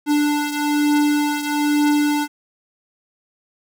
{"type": "beating tone pair", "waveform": "square", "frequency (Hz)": [294.3, 295.4], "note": ["D4", "D4"], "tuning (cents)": [4, 10], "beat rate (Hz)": 1.1, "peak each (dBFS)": [-18, -23], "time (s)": [0.06, 2.28], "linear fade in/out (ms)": 50, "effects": []}